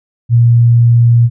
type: tone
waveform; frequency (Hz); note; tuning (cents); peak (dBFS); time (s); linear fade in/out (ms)
sine; 118.2; A#2; +24; -4; 0.29-1.3; 50
effects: none